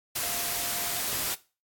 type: tone in noise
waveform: sine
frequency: 698.5 Hz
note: F5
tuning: in tune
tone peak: -41 dBFS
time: 0.22-1.01 s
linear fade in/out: 10 ms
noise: white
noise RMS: -30 dBFS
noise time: 0.15-1.35 s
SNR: -14 dB
effects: noise-tail reverb RT60 0.3 s tail -17 dB re dry + AAC 64 kbps